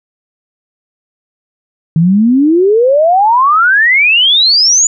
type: exponential sweep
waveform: sine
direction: up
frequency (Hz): 156.3 to 7040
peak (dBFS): -5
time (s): 1.96-4.87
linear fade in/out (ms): 2
effects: none